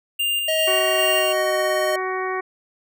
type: tone with tremolo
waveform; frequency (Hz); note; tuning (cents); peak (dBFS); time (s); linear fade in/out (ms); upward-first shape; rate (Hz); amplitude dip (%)
square; 2800; F7; +4; -20; 0.19-1.33; 10; square; 2.5; 30
type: tone with pitch glide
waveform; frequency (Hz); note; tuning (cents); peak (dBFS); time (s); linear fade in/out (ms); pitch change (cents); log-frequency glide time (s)
square; 633 to 617.5; D#5 to D#5; +30 to -13; -21; 0.48-1.96; 5; -43; 0.92-1.52
type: harmonic tone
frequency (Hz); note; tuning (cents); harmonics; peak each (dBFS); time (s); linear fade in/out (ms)
374; F#4; +19; 1 / 2 / 3 / 4 / 5 / 6; -26 / -30 / -28 / -36 / -30 / -36; 0.67-2.41; 10
effects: none